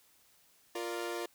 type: chord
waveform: sawtooth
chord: Bb major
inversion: second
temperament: equal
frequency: 349.2 / 466.2 / 587.3 Hz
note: F4 / Bb4 / D5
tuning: 0 / 0 / 0 cents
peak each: -34 / -37 / -40 dBFS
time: 0.75-1.26 s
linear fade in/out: 5 ms
effects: white hiss -66 dBFS RMS until 1.34 s